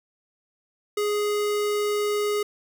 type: tone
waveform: square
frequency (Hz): 415.7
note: G#4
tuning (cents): +2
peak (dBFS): -23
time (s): 0.97-2.43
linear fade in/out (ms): 5
effects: none